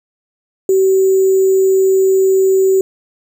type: tone with sample-and-hold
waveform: sine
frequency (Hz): 381.8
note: G4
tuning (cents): -46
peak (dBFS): -8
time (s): 0.69-2.81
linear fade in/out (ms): 2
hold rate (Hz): 7350
effects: none